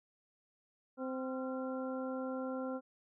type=harmonic tone with a mistuned harmonic; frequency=260 Hz; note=C4; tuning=11 cents flat; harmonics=1 / 2 / 3 / 4 / 5; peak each=-39 / -40 / -49 / -52 / -48 dBFS; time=0.97-2.81 s; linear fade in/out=50 ms; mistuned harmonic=5; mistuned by=+90 cents; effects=none